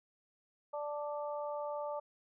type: harmonic tone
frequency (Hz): 293.7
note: D4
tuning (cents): 0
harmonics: 2 / 3 / 4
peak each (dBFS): -38 / -42 / -46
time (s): 0.73-2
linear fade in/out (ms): 10
effects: none